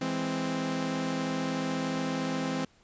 sawtooth chord, E augmented, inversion none, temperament equal, 164.81 / 207.7 / 261.6 Hz, E3 / G#3 / B#3, 0 / 0 / 0 cents, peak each -31 / -33 / -27 dBFS, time 0.01-2.65 s, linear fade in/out 5 ms, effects pink hiss -63 dBFS RMS until 2.83 s + resampled to 16000 Hz

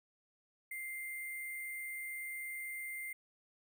sine tone with sample-and-hold, 2093 Hz, C7, in tune, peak -40 dBFS, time 0.71-3.13 s, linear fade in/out 5 ms, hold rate 11025 Hz, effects none

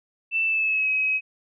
sine tone with pitch glide, 2660 to 2546 Hz, E7 to D#7, +15 to +39 cents, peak -20 dBFS, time 0.31-1.21 s, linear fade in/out 50 ms, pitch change -76 cents, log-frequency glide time 0.43-0.9 s, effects none

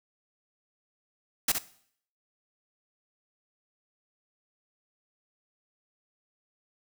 white noise with echo, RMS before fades -24 dBFS, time 1.48-1.52 s, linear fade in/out 5 ms, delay 65 ms, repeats 1, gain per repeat -6 dB, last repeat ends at 1.585 s, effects noise-tail reverb RT60 0.6 s tail -17 dB re dry

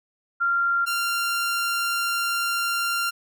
sine / sawtooth tone pair in turn, 1386 / 1386 Hz, F6 / F6, -14 / -14 cents, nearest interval unison, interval 0 cents, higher neither, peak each -19 dBFS, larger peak neither, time 0.4-0.86 / 0.86-3.11 s, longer second, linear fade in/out 20 ms, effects none

